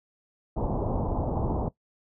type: low-pass noise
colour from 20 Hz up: pink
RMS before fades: -28 dBFS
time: 0.56-1.69 s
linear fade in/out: 10 ms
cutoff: 960 Hz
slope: 48 dB/octave
effects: noise-tail reverb RT60 0.1 s tail -18 dB re dry